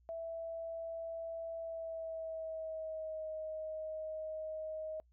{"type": "tone with pitch glide", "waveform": "sine", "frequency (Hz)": [660, 627.3], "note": ["E5", "D#5"], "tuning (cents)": [2, 14], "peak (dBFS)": -39, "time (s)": [0.09, 5], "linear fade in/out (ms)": 0, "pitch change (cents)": -88, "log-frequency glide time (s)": [1.59, 3.28], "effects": ["noise-tail reverb RT60 0.1 s tail -26 dB re dry", "added 60 Hz sine -65 dBFS peak until 5.12 s"]}